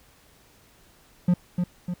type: tone with echo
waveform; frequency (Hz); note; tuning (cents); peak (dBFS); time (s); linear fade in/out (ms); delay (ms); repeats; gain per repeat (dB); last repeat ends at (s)
triangle; 177.5; F3; +28; -14; 1.28-1.34; 5; 300; 2; -5; 1.94
effects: pink hiss -57 dBFS RMS until 2 s